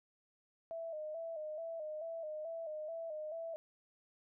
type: tone with vibrato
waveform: sine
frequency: 637 Hz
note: D#5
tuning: 41 cents sharp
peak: -40 dBFS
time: 0.71-3.56 s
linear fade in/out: 0 ms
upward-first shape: square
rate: 2.3 Hz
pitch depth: 64 cents each way
effects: none